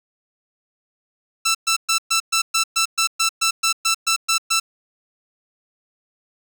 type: tone bursts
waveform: 10% pulse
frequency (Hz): 1331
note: E6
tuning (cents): +16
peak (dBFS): -8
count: 15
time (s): 1.45-4.6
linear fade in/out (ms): 10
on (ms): 98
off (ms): 120
effects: none